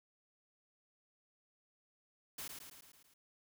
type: noise with echo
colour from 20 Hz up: white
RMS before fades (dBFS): -45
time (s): 2.38-2.48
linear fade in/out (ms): 5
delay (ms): 110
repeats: 6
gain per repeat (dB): -4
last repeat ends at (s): 3.14
effects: none